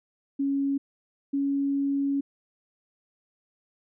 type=tone pair in turn; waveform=sine; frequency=277.2 / 278.7 Hz; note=C#4 / C#4; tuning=0 / +9 cents; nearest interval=unison; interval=9 cents; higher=second; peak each=-23 dBFS; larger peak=neither; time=0.39-0.78 / 1.33-2.21 s; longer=second; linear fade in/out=10 ms; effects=none